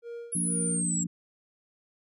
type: tone with tremolo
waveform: triangle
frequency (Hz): 470.1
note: A#4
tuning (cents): +15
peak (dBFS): -34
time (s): 0.02-0.85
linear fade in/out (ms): 50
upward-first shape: sine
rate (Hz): 2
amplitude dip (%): 95
type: exponential sweep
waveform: sine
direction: down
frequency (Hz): 10850 to 7510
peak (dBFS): -28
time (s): 0.32-1.04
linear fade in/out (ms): 10
type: harmonic tone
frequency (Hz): 57.9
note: A#1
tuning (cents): -11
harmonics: 3 / 4 / 5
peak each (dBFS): -30 / -36 / -38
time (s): 0.35-1.07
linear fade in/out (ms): 5
effects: none